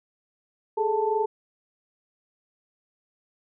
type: tone cluster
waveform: sine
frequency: 415.3 / 438 / 884 Hz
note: G#4 / A4 / A5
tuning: 0 / -8 / +8 cents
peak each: -26 dBFS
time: 0.77-1.26 s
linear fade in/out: 10 ms
effects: none